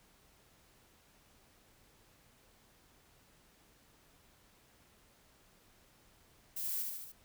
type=noise with echo; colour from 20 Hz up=violet; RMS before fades=-39 dBFS; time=6.56-6.83 s; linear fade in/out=10 ms; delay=73 ms; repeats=4; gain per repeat=-3 dB; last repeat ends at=7.122 s; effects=pink hiss -66 dBFS RMS until 7.24 s